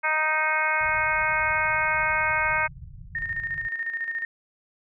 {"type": "harmonic tone", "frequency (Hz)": 311.1, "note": "D#4", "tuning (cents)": 0, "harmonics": [2, 3, 4, 5, 6, 7, 8], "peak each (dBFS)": [-33, -28, -30, -26, -34, -26, -33], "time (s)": [0.03, 2.68], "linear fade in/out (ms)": 20}
{"type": "low-pass noise", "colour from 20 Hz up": "pink", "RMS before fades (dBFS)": -42, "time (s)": [0.81, 3.68], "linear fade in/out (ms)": 2, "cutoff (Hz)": 170, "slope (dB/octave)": 96}
{"type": "tone with tremolo", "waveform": "sine", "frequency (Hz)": 1834, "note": "A#6", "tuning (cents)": -29, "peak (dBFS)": -25, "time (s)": [3.15, 4.25], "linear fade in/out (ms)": 2, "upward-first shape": "square", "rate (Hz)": 14, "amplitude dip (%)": 55}
{"effects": []}